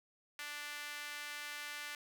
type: tone with high-pass filter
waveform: sawtooth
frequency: 293.7 Hz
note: D4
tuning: in tune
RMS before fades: -45 dBFS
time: 0.39-1.95 s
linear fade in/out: 2 ms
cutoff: 1800 Hz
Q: 1.6
effects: none